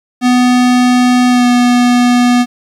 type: tone with pitch glide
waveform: square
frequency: 248.3 to 244.7 Hz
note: B3 to B3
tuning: +9 to -16 cents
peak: -7 dBFS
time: 0.21-2.46 s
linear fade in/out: 50 ms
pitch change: -25 cents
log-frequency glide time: 1.29-1.46 s
effects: low-pass 8000 Hz 12 dB/octave + 7-bit